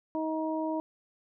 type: harmonic tone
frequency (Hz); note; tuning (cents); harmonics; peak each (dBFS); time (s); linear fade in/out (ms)
316.1; D#4; +27; 1 / 2 / 3; -31 / -34 / -36; 0.15-0.8; 0
effects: none